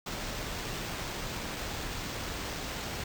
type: noise with sample-and-hold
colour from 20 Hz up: pink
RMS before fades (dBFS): -37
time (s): 0.06-3.04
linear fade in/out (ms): 5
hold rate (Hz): 11025
effects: none